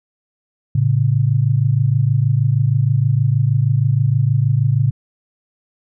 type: tone pair together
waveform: sine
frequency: 112.23 / 138.59 Hz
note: A2 / C#3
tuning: +35 / 0 cents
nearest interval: major third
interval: 365 cents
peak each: -15 dBFS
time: 0.75-4.91 s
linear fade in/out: 5 ms
effects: none